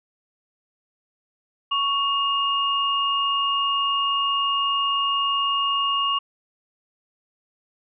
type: tone pair together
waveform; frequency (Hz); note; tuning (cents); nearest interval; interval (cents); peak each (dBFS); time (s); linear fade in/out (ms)
sine; 1115.3 / 2839; C#6 / F7; +10 / +28; octave + major third; 1618; -22 / -23; 1.71-6.19; 10
effects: none